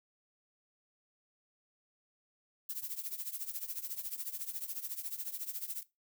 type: noise with tremolo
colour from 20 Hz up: violet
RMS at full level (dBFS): -37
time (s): 2.69-5.83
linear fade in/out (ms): 2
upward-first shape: triangle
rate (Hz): 14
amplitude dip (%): 90
effects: noise-tail reverb RT60 0.2 s tail -17 dB re dry